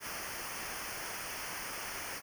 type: noise with comb filter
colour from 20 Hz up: pink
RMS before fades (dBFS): -41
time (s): 0-2.22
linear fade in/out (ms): 50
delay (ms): 0.26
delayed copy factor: -0.8
effects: none